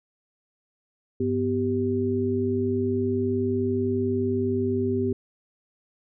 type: tone cluster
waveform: sine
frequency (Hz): 100.3 / 249.2 / 389.4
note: G2 / B3 / G4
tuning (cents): +40 / +16 / -12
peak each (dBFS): -29 / -26 / -25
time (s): 1.2-5.13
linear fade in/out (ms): 5
effects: none